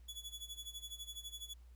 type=tone with tremolo; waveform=sawtooth; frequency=3400 Hz; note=G#7; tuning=40 cents sharp; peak=-40 dBFS; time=0.08-1.54 s; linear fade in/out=10 ms; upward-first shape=sine; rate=12 Hz; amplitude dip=85%; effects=added 60 Hz sine -55 dBFS peak until 1.75 s + pink hiss -75 dBFS RMS until 1.75 s